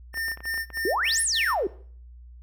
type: tone bursts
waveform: square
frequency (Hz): 1810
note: A6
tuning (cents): +48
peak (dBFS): -28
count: 5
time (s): 0.13-1.552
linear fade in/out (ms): 50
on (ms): 230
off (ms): 68
type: clicks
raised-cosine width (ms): 0.5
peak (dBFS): -27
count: 11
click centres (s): 0.142 / 0.174 / 0.283 / 0.317 / 0.374 / 0.405 / 0.455 / 0.542 / 0.577 / 0.703 / 0.773
type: exponential two-way sweep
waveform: sine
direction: up then down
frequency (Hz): 326.6 to 11175 to 341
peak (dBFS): -22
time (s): 0.85-1.67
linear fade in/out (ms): 2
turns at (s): 1.22
effects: noise-tail reverb RT60 0.5 s tail -18 dB re dry + added 60 Hz sine -43 dBFS peak until 2.42 s